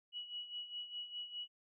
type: tone with tremolo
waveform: sine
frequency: 2927 Hz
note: F#7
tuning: 19 cents flat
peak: -40 dBFS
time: 0.12-1.48 s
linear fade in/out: 50 ms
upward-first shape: sine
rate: 4.9 Hz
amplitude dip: 70%
effects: none